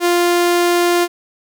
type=tone; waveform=sawtooth; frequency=349.2 Hz; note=F4; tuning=in tune; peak=-8 dBFS; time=0-1.08 s; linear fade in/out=50 ms; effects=none